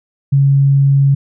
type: tone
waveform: sine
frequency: 138.59 Hz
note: C#3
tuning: in tune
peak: -7 dBFS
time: 0.32-1.15 s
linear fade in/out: 10 ms
effects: none